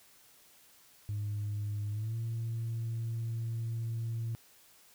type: tone with pitch glide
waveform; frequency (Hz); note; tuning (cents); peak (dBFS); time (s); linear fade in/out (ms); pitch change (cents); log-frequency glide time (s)
sine; 103.83 to 114.54; G#2 to A#2; 0 to -30; -31; 1.09-4.35; 0; +170; 1.91-2.16
effects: tanh soft clip ceiling -30 dBFS + white hiss -61 dBFS RMS until 4.94 s